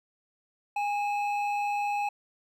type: tone pair together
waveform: triangle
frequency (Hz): 820 / 2585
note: G#5 / E7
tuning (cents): -22 / -34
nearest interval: octave + minor sixth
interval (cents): 1988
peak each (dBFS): -25 / -35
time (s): 0.76-2.09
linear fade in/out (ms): 5
effects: none